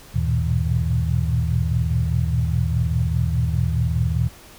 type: tone cluster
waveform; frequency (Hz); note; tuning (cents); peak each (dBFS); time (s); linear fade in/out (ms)
sine; 76.8 / 95.9 / 116.8 / 121.7 / 159.7; D#2 / G2 / A#2 / B2 / D#3; -22 / -37 / +4 / -25 / +45; -22 / -30 / -22 / -27 / -25; 0.14-4.29; 20
effects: pink hiss -45 dBFS RMS until 4.58 s